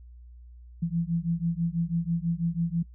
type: beating tone pair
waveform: sine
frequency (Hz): 165.6 / 171.7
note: E3 / F3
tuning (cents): +8 / -29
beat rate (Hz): 6.1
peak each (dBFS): -28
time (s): 0.82-2.83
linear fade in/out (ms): 10
effects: noise-tail reverb RT60 0.1 s tail -25 dB re dry + added 60 Hz sine -45 dBFS peak until 2.94 s